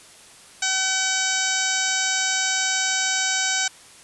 harmonic tone with a mistuned harmonic, 761 Hz, F#5, 48 cents sharp, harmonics 1 / 2 / 3 / 4 / 5 / 6 / 7 / 8 / 9 / 10, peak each -32 / -26 / -30 / -31 / -31 / -32 / -32 / -27 / -31 / -29 dBFS, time 0.62-3.68 s, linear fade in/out 5 ms, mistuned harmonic 8, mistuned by -38 cents, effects white hiss -47 dBFS RMS until 4.03 s + resampled to 24000 Hz

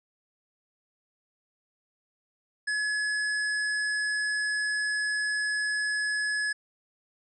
square tone, 1698 Hz, G#6, 38 cents sharp, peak -27 dBFS, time 2.67-6.53 s, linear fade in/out 10 ms, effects resampled to 22050 Hz

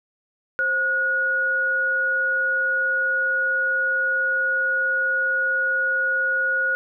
sine tone pair together, 527 / 1451.5 Hz, C5 / F#6, +12 / -34 cents, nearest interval octave + tritone, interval 1754 cents, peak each -30 / -19 dBFS, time 0.59-6.75 s, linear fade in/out 0 ms, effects none

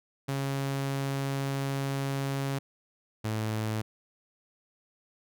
sawtooth tone pair in turn, 137.4 / 109.05 Hz, C#3 / A2, -15 / -15 cents, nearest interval major third, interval 400 cents, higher first, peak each -25 dBFS, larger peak neither, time 0.28-2.59 / 3.24-3.82 s, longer first, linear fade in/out 10 ms, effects none

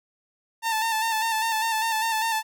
sawtooth tone with vibrato, 892 Hz, A5, 23 cents sharp, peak -19 dBFS, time 0.62-2.43 s, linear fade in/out 50 ms, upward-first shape square, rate 5 Hz, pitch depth 33 cents each way, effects none

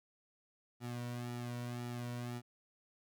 sawtooth tone with flanger, 121.2 Hz, B2, 32 cents flat, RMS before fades -42 dBFS, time 0.8-2.42 s, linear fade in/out 50 ms, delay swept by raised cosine 1.9 to 2.42 ms, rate 1.9 Hz, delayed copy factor -0.9, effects none

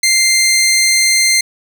15% pulse tone, 2093 Hz, C7, in tune, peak -3 dBFS, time 0.03-1.41 s, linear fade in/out 5 ms, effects none

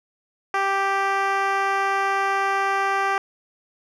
10% pulse tone with band-pass filter, 392 Hz, G4, in tune, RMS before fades -22 dBFS, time 0.54-3.18 s, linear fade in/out 2 ms, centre 1000 Hz, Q 0.87, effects none

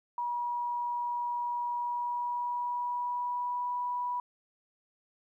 sine tone with pitch glide, 963 to 979.8 Hz, B5 to B5, -44 to -14 cents, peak -30 dBFS, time 0.18-4.2 s, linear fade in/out 2 ms, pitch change +30 cents, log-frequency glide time 1.77-3.7 s, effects 12-bit

